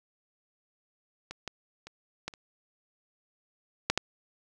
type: clicks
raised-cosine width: 0.2 ms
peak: -22 / -18 / -27 / -17 / -30 / -6 / -8 dBFS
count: 7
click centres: 1.31 / 1.477 / 1.87 / 2.28 / 2.338 / 3.9 / 3.976 s
effects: none